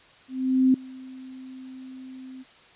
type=tone with ADSR envelope; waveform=sine; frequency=260 Hz; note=C4; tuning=11 cents flat; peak=-14 dBFS; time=0.28-2.44 s; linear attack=460 ms; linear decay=4 ms; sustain=-24 dB; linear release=27 ms; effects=white hiss -53 dBFS RMS until 2.75 s + resampled to 8000 Hz